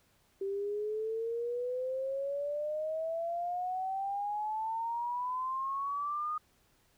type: exponential sweep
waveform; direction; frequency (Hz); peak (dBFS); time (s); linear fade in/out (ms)
sine; up; 388.1 to 1238; -32; 0.41-6.38; 5
effects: pink hiss -69 dBFS RMS until 6.97 s